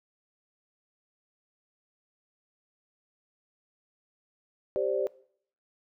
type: chord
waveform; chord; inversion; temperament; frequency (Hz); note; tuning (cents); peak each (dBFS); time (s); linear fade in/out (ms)
sine; G suspended fourth; none; equal; 392 / 523.3 / 587.3; G4 / C5 / D5; 0 / 0 / 0; -30; 4.76-5.07; 0
effects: noise-tail reverb RT60 0.6 s tail -21 dB re dry